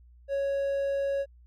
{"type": "tone", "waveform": "triangle", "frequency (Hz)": 554.4, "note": "C#5", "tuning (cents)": 0, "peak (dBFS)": -24, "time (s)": [0.28, 1.26], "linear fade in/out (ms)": 50, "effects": ["added 60 Hz sine -52 dBFS peak until 1.46 s"]}